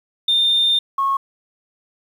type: tone pair in turn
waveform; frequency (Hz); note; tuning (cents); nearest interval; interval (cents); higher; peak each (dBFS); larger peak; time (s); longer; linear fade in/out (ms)
sine; 3616 / 1093.5; A7 / C#6; +47 / -24; octave + major sixth; 2071; first; -12 / -15; first; 0.28-0.79 / 0.98-1.17; first; 5
effects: tanh soft clip ceiling -10 dBFS + 8-bit